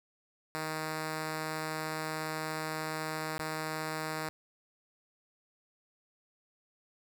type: tone with dropouts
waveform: 5% pulse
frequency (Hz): 156.9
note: D#3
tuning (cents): +15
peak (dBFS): -23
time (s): 0.55-4.29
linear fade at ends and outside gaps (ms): 0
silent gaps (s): 3.38-3.393
effects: none